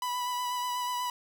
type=tone with vibrato; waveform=45% pulse; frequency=987.8 Hz; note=B5; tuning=in tune; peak=-30 dBFS; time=0.02-1.1 s; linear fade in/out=2 ms; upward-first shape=sine; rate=8.2 Hz; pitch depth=17 cents each way; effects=11-bit